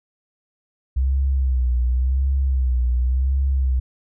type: tone with vibrato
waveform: sine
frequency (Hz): 64.3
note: C2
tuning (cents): -30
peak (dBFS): -16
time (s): 0.96-3.8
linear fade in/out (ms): 10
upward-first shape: sine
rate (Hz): 0.91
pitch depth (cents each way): 90
effects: none